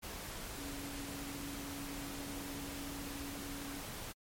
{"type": "tone in noise", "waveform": "sine", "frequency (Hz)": 281.1, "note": "C#4", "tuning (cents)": 24, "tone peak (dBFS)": -45, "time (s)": [0.57, 3.82], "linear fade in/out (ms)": 20, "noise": "pink", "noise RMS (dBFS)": -45, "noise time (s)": [0.02, 4.13], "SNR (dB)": -3, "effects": ["MP3 64 kbps"]}